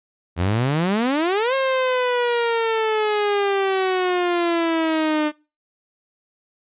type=exponential two-way sweep; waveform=sawtooth; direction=up then down; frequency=81.8 to 539 to 299.4 Hz; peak=-14 dBFS; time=0.36-5.32 s; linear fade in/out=50 ms; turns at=1.54 s; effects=noise-tail reverb RT60 0.3 s tail -23 dB re dry + resampled to 8000 Hz